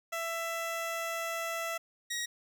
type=tone pair in turn; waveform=15% pulse; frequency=665 / 1895.1 Hz; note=E5 / A#6; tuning=+15 / +28 cents; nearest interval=octave + tritone; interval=1813 cents; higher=second; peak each=-27 / -27 dBFS; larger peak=neither; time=0.12-1.78 / 2.1-2.26 s; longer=first; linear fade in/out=10 ms; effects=none